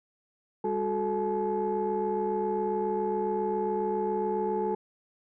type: tone cluster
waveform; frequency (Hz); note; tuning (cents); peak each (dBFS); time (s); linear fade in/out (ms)
sine; 201.8 / 368.3 / 435.6 / 858; G#3 / F#4 / A4 / A5; -49 / -8 / -17 / -44; -34 / -31 / -29 / -31; 0.64-4.75; 5
effects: tanh soft clip ceiling -19 dBFS